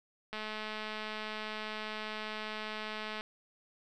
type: click train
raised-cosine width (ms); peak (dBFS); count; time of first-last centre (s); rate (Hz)
0.3; -24; 620; 0.33-3.209; 215
effects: none